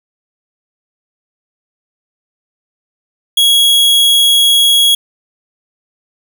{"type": "tone", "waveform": "45% pulse", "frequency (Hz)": 3322, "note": "G#7", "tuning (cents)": 0, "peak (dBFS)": -6, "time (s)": [3.37, 4.95], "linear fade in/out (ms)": 5, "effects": []}